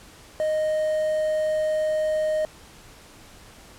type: tone with quantisation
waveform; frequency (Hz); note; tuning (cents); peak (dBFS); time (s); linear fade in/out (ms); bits
triangle; 620; D#5; -6; -19; 0.4-2.45; 0; 7
effects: pink hiss -48 dBFS RMS until 3.78 s + low-pass 11000 Hz 12 dB/octave